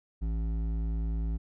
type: tone with hard clipping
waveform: sine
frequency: 55 Hz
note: A1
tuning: in tune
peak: -30 dBFS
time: 0.21-1.38 s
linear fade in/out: 20 ms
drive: 10 dB
effects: none